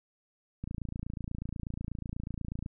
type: click train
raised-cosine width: 5 ms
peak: -24 dBFS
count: 58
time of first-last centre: 0.64-2.661 s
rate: 28.2 Hz
effects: none